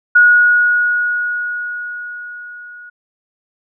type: tone with level ramp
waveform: sine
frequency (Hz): 1452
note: F#6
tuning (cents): -33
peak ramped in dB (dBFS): -4 to -33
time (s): 0.15-2.9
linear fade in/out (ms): 10
effects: none